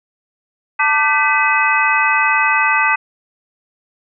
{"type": "tone cluster", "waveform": "sine", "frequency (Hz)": [888, 1182, 1528, 1993, 2549], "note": ["A5", "D6", "G6", "B6", "D#7"], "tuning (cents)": [16, 11, -45, 15, 41], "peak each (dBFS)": -18, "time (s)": [0.79, 2.96], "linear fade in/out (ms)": 10, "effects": []}